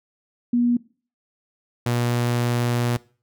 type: tone pair in turn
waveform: sine / sawtooth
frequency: 240.8 / 120.4 Hz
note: B3 / B2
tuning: -44 / -44 cents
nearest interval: octave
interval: 1200 cents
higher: first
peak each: -16 dBFS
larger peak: neither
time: 0.53-0.77 / 1.86-2.97 s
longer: second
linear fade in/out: 5 ms
effects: noise-tail reverb RT60 0.4 s tail -21 dB re dry